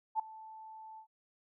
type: tone with ADSR envelope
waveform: sine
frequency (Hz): 878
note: A5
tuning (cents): -4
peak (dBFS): -26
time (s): 0.15-1.07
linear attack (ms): 44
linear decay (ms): 5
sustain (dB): -21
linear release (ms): 87
effects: none